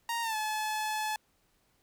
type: tone with pitch glide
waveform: sawtooth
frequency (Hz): 932.3 to 859.9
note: A#5 to A5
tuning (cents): 0 to -40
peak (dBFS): -27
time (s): 0.09-1.16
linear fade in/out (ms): 2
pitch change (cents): -140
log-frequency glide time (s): 0.22-0.36
effects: pink hiss -71 dBFS RMS until 1.82 s